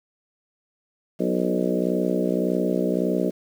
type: harmonic tone with a mistuned harmonic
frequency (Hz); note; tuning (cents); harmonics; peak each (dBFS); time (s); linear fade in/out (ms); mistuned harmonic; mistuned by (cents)
61.74; B1; 0; 3 / 4 / 5 / 6 / 7 / 8 / 9 / 10; -26 / -27 / -28 / -29 / -29 / -30 / -31 / -31; 1.19-3.31; 20; 6; -21
effects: 8-bit